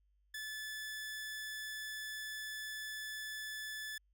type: tone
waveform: sawtooth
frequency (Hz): 1734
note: A6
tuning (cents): -26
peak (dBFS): -38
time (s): 0.34-3.98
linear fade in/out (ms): 5
effects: added 50 Hz sine -70 dBFS peak until 4.13 s